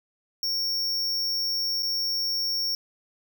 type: tone with dropouts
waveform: square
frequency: 5500 Hz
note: F8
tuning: 27 cents flat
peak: -25 dBFS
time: 0.43-2.75 s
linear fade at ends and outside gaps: 1 ms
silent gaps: 1.824-1.83 s
effects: none